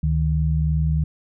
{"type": "tone pair together", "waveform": "sine", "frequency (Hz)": [72.32, 155.2], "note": ["D2", "D#3"], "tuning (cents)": [-26, -4], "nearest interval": "octave + minor second", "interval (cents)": 1322, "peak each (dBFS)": -20, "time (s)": [0.03, 1.04], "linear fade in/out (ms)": 5, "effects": []}